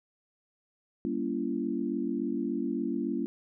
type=chord; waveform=sine; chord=G diminished seventh; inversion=none; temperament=just; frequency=196 / 235.2 / 282.2 / 338.7 Hz; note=G3 / Bb3 / Db4 / Fb4; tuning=0 / +16 / +31 / +47 cents; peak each=-37 / -33 / -33 / -34 dBFS; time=1.05-3.26 s; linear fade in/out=0 ms; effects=none